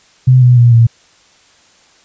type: tone with pitch steps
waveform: sine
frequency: 128 / 123.85 / 119.84 / 115.96 Hz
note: C3 / B2 / A#2 / A#2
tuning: -38 / +5 / +48 / -9 cents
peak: -3 dBFS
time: 0.27-0.87 s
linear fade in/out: 10 ms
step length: 150 ms
effects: white hiss -48 dBFS RMS until 2.04 s + resampled to 16000 Hz